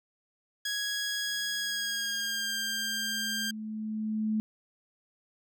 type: tone with pitch glide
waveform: 15% pulse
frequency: 1661.2 to 1591.7 Hz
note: G#6 to G6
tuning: 0 to +26 cents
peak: -24 dBFS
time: 0.65-3.51 s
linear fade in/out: 5 ms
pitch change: -74 cents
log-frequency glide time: 1.58-2.57 s
type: tone with exponential growth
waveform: sine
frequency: 216.5 Hz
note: A3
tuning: 28 cents flat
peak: -25 dBFS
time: 1.27-4.4 s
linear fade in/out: 0 ms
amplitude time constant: 680 ms
effects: none